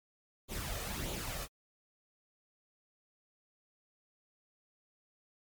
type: noise with flanger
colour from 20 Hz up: pink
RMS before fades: -39 dBFS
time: 0.48-1.48 s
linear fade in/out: 50 ms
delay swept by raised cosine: 0.28 to 1.68 ms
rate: 1.6 Hz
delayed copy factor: +0.55
effects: MP3 96 kbps